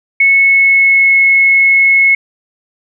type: tone with pitch glide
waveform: sine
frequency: 2200 to 2184 Hz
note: C#7 to C#7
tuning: -14 to -26 cents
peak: -5 dBFS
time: 0.2-2.15 s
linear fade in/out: 5 ms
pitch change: -12 cents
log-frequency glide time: 0.36-1.16 s
effects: none